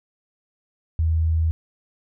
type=tone; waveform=sine; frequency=80.7 Hz; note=E2; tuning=36 cents flat; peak=-17 dBFS; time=0.99-1.51 s; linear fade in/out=0 ms; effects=none